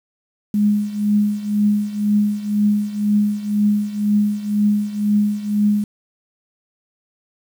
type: tone with tremolo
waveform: sine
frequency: 207.7 Hz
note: G#3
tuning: in tune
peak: -11 dBFS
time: 0.54-5.84 s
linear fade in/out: 2 ms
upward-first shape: triangle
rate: 2 Hz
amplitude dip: 85%
effects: 7-bit